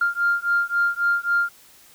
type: beating tone pair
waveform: sine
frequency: 1396.9 / 1400.6 Hz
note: F6 / F6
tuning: 0 / +5 cents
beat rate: 3.7 Hz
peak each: -21 dBFS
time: 0.01-1.49 s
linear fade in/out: 5 ms
effects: tanh soft clip ceiling -11 dBFS + white hiss -51 dBFS RMS until 1.94 s